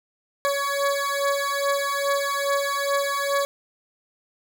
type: beating tone pair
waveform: 20% pulse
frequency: 560 / 562.4 Hz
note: C#5 / C#5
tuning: +18 / +25 cents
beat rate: 2.4 Hz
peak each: -20 dBFS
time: 0.45-3.45 s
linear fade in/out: 0 ms
effects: none

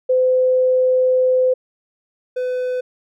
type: tone pair in turn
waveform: sine / triangle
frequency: 511 / 503.4 Hz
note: C5 / B4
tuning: -41 / +33 cents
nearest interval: unison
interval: 26 cents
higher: first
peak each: -12 / -17 dBFS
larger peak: first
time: 0.09-1.54 / 2.36-2.81 s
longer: first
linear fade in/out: 10 ms
effects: none

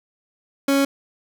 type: tone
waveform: 30% pulse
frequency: 276.6 Hz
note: C#4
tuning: 4 cents flat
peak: -13 dBFS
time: 0.68-0.85 s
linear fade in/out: 5 ms
effects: none

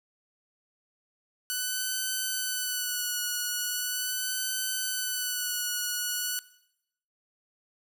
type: tone with vibrato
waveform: 5% pulse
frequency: 1489 Hz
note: F#6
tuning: 11 cents sharp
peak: -18 dBFS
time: 1.5-6.39 s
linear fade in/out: 0 ms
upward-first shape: sine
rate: 0.4 Hz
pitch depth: 34 cents each way
effects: noise-tail reverb RT60 0.8 s tail -19 dB re dry

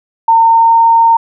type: tone with pitch glide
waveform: sine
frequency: 910 to 916.9 Hz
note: A#5 to A#5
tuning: -42 to -29 cents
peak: -4 dBFS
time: 0.28-1.17 s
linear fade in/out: 5 ms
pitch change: +13 cents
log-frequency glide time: 0.39-0.78 s
effects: none

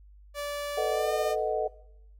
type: tone with pitch glide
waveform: sawtooth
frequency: 580 to 606 Hz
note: D5 to D#5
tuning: -22 to -46 cents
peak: -28 dBFS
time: 0.34-1.36 s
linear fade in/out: 50 ms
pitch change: +76 cents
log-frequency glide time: 0.9-1.12 s
type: chord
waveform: sine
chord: B dominant seventh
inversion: third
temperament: equal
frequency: 440 / 493.9 / 622.3 / 740 Hz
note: A4 / B4 / D#5 / F#5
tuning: 0 / 0 / 0 / 0 cents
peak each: -30 / -34 / -30 / -32 dBFS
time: 0.77-1.68 s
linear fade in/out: 10 ms
effects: noise-tail reverb RT60 0.8 s tail -20 dB re dry + added 50 Hz sine -50 dBFS peak until 2.19 s

